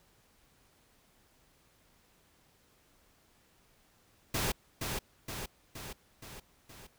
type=noise with echo; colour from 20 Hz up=pink; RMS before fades=-32 dBFS; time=4.34-4.52 s; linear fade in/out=5 ms; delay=470 ms; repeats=5; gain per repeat=-4 dB; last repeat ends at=6.87 s; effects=pink hiss -67 dBFS RMS until 6.98 s